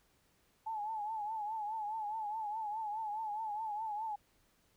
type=tone with vibrato; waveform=sine; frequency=860 Hz; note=A5; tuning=40 cents flat; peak=-36 dBFS; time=0.66-4.16 s; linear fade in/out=10 ms; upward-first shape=triangle; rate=4.8 Hz; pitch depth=95 cents each way; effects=pink hiss -72 dBFS RMS until 4.76 s